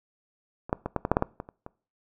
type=clicks; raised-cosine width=1 ms; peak=-24 / -9 / -15 / -11 / -12 / -6 / -6 / -9 / -20 / -29 / -25 dBFS; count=11; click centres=0.695 / 0.729 / 0.86 / 0.963 / 1.051 / 1.116 / 1.169 / 1.224 / 1.401 / 1.489 / 1.664 s; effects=noise-tail reverb RT60 0.4 s tail -22 dB re dry